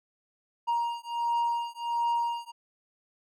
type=beating tone pair; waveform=triangle; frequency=940 / 941.4 Hz; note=A#5 / A#5; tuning=+14 / +17 cents; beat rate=1.4 Hz; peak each=-28 dBFS; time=0.67-2.52 s; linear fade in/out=20 ms; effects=none

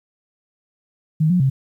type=tone with pitch steps; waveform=sine; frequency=156.6 / 179.7 / 134 Hz; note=D#3 / F3 / C3; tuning=+11 / +50 / +42 cents; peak=-13 dBFS; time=1.2-1.5 s; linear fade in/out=10 ms; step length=100 ms; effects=9-bit

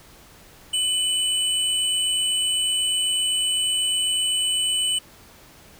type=tone pair together; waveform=sine; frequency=2993 / 8461 Hz; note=F#7 / C9; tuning=+19 / +18 cents; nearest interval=octave + tritone; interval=1799 cents; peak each=-19 / -23 dBFS; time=0.73-4.99 s; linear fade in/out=10 ms; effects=tanh soft clip ceiling -17 dBFS + pink hiss -49 dBFS RMS until 5.79 s

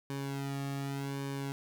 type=tone with flanger; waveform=sawtooth; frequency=138.59 Hz; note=C#3; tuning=in tune; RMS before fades=-37 dBFS; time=0.1-1.52 s; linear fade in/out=0 ms; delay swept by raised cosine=1.5 to 2 ms; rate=0.86 Hz; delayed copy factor=-0.9; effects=none

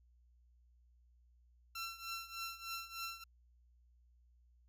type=tone with tremolo; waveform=15% pulse; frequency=1352 Hz; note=E6; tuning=43 cents sharp; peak=-33 dBFS; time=1.75-3.24 s; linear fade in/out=5 ms; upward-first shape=triangle; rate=3.3 Hz; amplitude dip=85%; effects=added 60 Hz sine -65 dBFS peak until 4.68 s

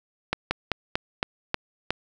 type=slowing click train; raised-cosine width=0.3 ms; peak=-7 dBFS; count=7; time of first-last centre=0.33-1.906 s; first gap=180 ms; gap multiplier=1.15; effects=none

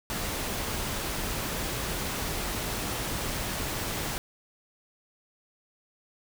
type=noise; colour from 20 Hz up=pink; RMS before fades=-32 dBFS; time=0.1-4.18 s; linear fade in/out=0 ms; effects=none

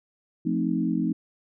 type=chord; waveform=sine; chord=F dominant seventh; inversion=none; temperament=equal; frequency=174.61 / 220 / 261.6 / 311.1 Hz; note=F3 / A3 / C4 / Eb4; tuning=0 / 0 / 0 / 0 cents; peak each=-28 dBFS; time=0.45-1.13 s; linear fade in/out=10 ms; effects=none

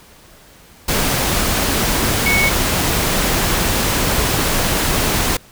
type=tone in noise; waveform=sine; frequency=2217 Hz; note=C#7; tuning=in tune; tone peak=-14 dBFS; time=2.26-2.49 s; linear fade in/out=5 ms; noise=pink; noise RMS=-17 dBFS; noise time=0.88-5.37 s; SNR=0 dB; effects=pink hiss -45 dBFS RMS until 5.51 s

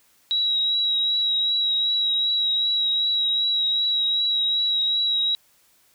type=tone with vibrato; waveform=sine; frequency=3863 Hz; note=B7; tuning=39 cents flat; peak=-19 dBFS; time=0.31-5.35 s; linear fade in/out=0 ms; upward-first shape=triangle; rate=2.6 Hz; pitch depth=23 cents each way; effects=white hiss -60 dBFS RMS until 5.94 s

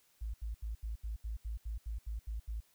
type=tone bursts; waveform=sine; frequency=54.8 Hz; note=A1; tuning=6 cents flat; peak=-36 dBFS; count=12; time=0.21-2.606 s; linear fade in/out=10 ms; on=130 ms; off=76 ms; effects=white hiss -70 dBFS RMS until 2.74 s

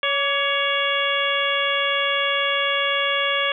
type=harmonic tone with a mistuned harmonic; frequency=559 Hz; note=C#5; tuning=14 cents sharp; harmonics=1 / 2 / 3 / 4 / 5 / 6; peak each=-26 / -26 / -26 / -26 / -26 / -26 dBFS; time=0.03-3.52 s; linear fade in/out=2 ms; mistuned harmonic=2; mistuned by=+49 cents; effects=none

